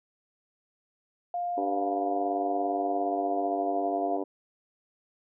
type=tone with pitch glide; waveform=sine; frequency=703 to 693.7 Hz; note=F5 to F5; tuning=+11 to -12 cents; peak=-28 dBFS; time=1.34-4.17 s; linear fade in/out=2 ms; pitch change=-23 cents; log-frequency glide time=2.72-3.78 s
type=harmonic tone; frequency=97.5 Hz; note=G2; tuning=9 cents flat; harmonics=3 / 4 / 5 / 6 / 7 / 8 / 9 / 10; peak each=-33 / -34 / -37 / -38 / -40 / -45 / -45 / -46 dBFS; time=1.57-4.24 s; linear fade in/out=10 ms
effects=none